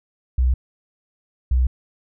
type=tone pair in turn; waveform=sine; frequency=63 / 63 Hz; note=B1 / B1; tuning=+35 / +35 cents; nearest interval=unison; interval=0 cents; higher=neither; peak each=-14 dBFS; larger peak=neither; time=0.38-0.54 / 1.51-1.67 s; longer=neither; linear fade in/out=5 ms; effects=none